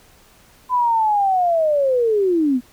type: linear sweep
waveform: sine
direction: down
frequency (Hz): 1014 to 236.7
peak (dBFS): -14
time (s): 0.69-2.61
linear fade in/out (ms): 50
effects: pink hiss -51 dBFS RMS until 2.72 s